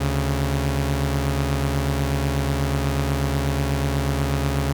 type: tone pair together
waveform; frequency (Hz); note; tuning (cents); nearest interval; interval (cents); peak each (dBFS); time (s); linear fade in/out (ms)
sawtooth; 72.94 / 137.7; D2 / C#3; -11 / -11; major seventh; 1100; -19; 0-4.73; 10
effects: none